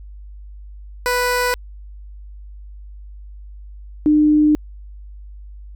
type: tone pair in turn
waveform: 15% pulse / sine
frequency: 493.9 / 301.8 Hz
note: B4 / D4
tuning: 0 / +47 cents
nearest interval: major sixth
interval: 853 cents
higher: first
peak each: -10 dBFS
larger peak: neither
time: 1.06-1.54 / 4.06-4.55 s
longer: second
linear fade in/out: 0 ms
effects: added 50 Hz sine -34 dBFS peak until 5.75 s